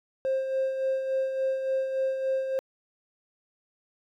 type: tone with tremolo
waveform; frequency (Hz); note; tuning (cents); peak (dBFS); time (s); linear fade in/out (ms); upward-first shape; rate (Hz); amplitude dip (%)
triangle; 530; C5; +22; -20; 0.25-2.59; 0; sine; 3.5; 55
effects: tanh soft clip ceiling -19 dBFS